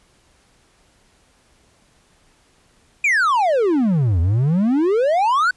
triangle exponential two-way sweep, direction down then up, 2489 to 80 to 1536 Hz, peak -12 dBFS, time 3.04-5.51 s, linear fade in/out 5 ms, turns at 4.2 s, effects pink hiss -57 dBFS RMS until 5.56 s + resampled to 24000 Hz

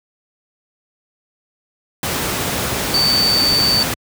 sine tone in noise, 4565 Hz, D8, 50 cents flat, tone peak -13 dBFS, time 2.94-3.83 s, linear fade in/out 2 ms, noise pink, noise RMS -20 dBFS, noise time 2.03-3.94 s, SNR +4 dB, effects high-pass 80 Hz 12 dB/octave

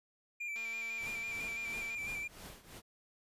triangle tone with vibrato, 2365 Hz, D7, 12 cents sharp, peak -36 dBFS, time 0.4-2.28 s, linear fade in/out 10 ms, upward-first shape square, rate 6 Hz, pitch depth 29 cents each way
click train, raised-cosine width 0.2 ms, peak -36 dBFS, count 316, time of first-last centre 0.56-1.948 s, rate 227 Hz
pink noise with tremolo, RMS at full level -48 dBFS, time 0.99-2.82 s, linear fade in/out 50 ms, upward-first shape triangle, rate 2.9 Hz, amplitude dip 85%
effects resampled to 32000 Hz

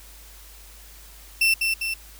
35% pulse tone with echo, 2684 Hz, E7, 31 cents sharp, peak -15 dBFS, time 1.41-1.54 s, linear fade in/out 5 ms, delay 200 ms, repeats 2, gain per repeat -4 dB, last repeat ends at 1.94 s, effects added 51 Hz sine -46 dBFS peak until 2.19 s + white hiss -48 dBFS RMS until 2.19 s

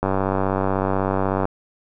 click train, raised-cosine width 1 ms, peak -7 dBFS, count 138, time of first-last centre 0.03-1.454 s, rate 96.2 Hz, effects none

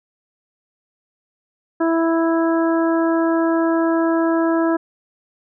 harmonic tone, 329.5 Hz, E4, 1 cent flat, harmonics 1 / 2 / 3 / 4 / 5, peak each -16 / -22 / -26 / -28 / -30 dBFS, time 1.8-4.77 s, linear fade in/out 10 ms, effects none

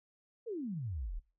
sine exponential sweep, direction down, 493.9 to 33.15 Hz, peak -36 dBFS, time 0.46-1.2 s, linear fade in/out 20 ms, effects noise-tail reverb RT60 0.3 s tail -18 dB re dry

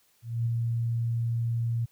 sine tone with ADSR envelope, 116.54 Hz, A#2, in tune, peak -23 dBFS, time 0.22-1.86 s, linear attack 240 ms, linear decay 14 ms, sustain -2 dB, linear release 16 ms, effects white hiss -66 dBFS RMS until 1.91 s

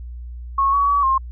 sine tone with pitch steps, 1096 / 1128 / 1138 / 1065 Hz, C#6 / C#6 / C#6 / C6, -20 / +30 / +45 / +30 cents, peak -14 dBFS, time 0.58-1.18 s, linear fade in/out 5 ms, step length 150 ms, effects added 60 Hz sine -30 dBFS peak until 1.31 s

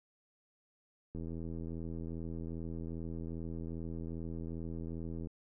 click train, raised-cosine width 3 ms, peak -30 dBFS, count 341, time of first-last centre 1.15-5.271 s, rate 82.5 Hz, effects none

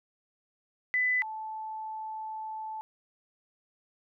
sine tone pair in turn, 2000 / 873.1 Hz, B6 / A5, +21 / -14 cents, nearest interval octave + major second, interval 1435 cents, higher first, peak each -24 / -35 dBFS, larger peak first, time 0.94-1.22 / 1.22-2.81 s, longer second, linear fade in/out 0 ms, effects none

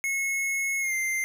square tone with pitch glide, 2181 to 2090 Hz, C#7 to C7, -29 to -2 cents, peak -26 dBFS, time 0.04-1.24 s, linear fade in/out 0 ms, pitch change -73 cents, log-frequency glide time 0.8-0.94 s, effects none

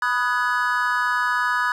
triangle chord, G# minor seventh, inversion first, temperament equal with one note detuned, 987.8 / 1244.5 / 1480 / 1693.2 Hz, B5 / D#6 / F#6 / G#6, 0 / 0 / 0 / +33 cents, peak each -23 dBFS, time 0.02-1.72 s, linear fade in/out 2 ms, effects none

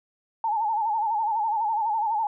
sine tone with vibrato, 871 Hz, A5, 18 cents flat, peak -22 dBFS, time 0.44-2.27 s, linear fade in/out 2 ms, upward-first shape sine, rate 12 Hz, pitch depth 95 cents each way, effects none

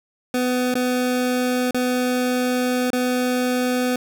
25% pulse tone with dropouts, 250.3 Hz, B3, 23 cents sharp, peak -15 dBFS, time 0.34-3.96 s, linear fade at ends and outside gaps 2 ms, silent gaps 0.741-0.753 / 1.709-1.745 / 2.904-2.931 s, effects none

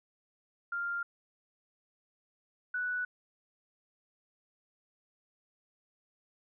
sine tone pair in turn, 1396.9 / 1480 Hz, F6 / F#6, 0 / 0 cents, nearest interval minor second, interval 100 cents, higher second, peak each -32 / -31 dBFS, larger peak second, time 0.72-1.03 / 2.74-3.05 s, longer neither, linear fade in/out 5 ms, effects none

